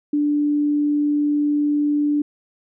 sine tone, 293.7 Hz, D4, in tune, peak -16 dBFS, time 0.13-2.22 s, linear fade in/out 5 ms, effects none

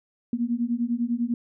sine beating tone pair, 232.6 / 242.6 Hz, A#3 / B3, -4 / -31 cents, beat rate 10 Hz, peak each -26 dBFS, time 0.33-1.34 s, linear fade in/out 2 ms, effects none

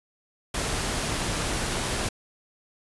pink noise, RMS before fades -28 dBFS, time 0.54-2.09 s, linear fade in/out 5 ms, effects resampled to 24000 Hz

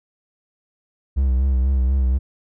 triangle tone with vibrato, 65.41 Hz, C2, in tune, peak -13 dBFS, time 1.16-2.19 s, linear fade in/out 20 ms, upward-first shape sine, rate 4.1 Hz, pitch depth 64 cents each way, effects none

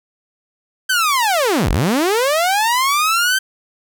sawtooth linear two-way sweep, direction down then up, 1568 to 30.18 to 1568 Hz, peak -10 dBFS, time 0.89-3.39 s, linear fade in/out 10 ms, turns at 1.7 s, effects none

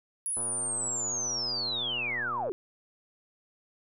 sine linear sweep, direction down, 10548 to 329.6 Hz, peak -29 dBFS, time 0.26-2.52 s, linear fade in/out 0 ms
click train, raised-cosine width 1 ms, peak -29 dBFS, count 258, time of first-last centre 0.37-2.494 s, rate 121 Hz
effects none

